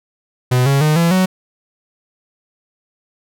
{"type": "tone with pitch steps", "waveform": "45% pulse", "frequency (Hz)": [125.7, 138.67, 152.98, 168.76, 186.17], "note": ["B2", "C#3", "D#3", "E3", "F#3"], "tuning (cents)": [31, 1, -29, 41, 11], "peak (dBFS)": -11, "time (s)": [0.51, 1.26], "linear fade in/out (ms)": 10, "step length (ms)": 150, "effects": []}